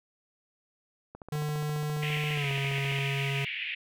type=click train; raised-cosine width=1 ms; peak=-29 dBFS; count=28; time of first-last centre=1.15-2.987 s; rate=14.7 Hz
type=tone with pitch glide; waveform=square; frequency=150 to 138.35 Hz; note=D3 to C#3; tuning=+37 to -3 cents; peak=-30 dBFS; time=1.32-3.45 s; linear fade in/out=5 ms; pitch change=-140 cents; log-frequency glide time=2.33-2.5 s
type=band-pass noise; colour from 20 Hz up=white; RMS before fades=-35 dBFS; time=2.02-3.75 s; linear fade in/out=10 ms; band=2000 to 2900 Hz; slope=48 dB/octave
effects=none